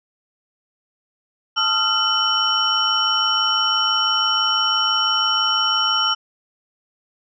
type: tone cluster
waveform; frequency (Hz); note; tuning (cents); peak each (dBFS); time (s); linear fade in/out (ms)
sine; 874 / 1267 / 1373 / 3010 / 5550; A5 / D#6 / F6 / F#7 / F8; -12 / +31 / -30 / +29 / -12; -28 / -26 / -22 / -19 / -24; 1.56-6.15; 20
effects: none